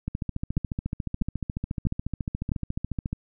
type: two click trains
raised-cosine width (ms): 5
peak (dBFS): -16 / -12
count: 44 / 4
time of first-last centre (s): 0.08-3.13 / 0.57-2.518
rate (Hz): 14.1 / 1.54
effects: none